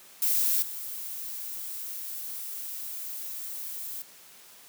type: noise with level steps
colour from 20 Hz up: violet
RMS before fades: -25 / -37 dBFS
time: 0.22-4.02 s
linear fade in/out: 2 ms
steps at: 0.62 s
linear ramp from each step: 5 ms
effects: white hiss -52 dBFS RMS until 4.68 s + high-pass 150 Hz 12 dB/octave